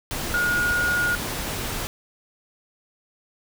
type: tone in noise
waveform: sine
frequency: 1437 Hz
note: F6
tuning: 49 cents sharp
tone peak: -20 dBFS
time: 0.34-1.15 s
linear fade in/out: 0 ms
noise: pink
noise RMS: -29 dBFS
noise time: 0.11-1.87 s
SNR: +6 dB
effects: none